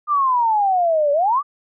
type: exponential two-way sweep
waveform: sine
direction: down then up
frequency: 1218 to 563 to 1218 Hz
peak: -14 dBFS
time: 0.07-1.43 s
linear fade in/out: 50 ms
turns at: 1.12 s
effects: none